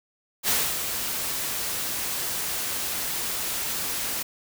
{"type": "noise with ADSR envelope", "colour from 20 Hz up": "white", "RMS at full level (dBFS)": -22, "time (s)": [0.43, 4.23], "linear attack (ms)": 59, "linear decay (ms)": 250, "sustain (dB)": -7, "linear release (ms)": 9, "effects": []}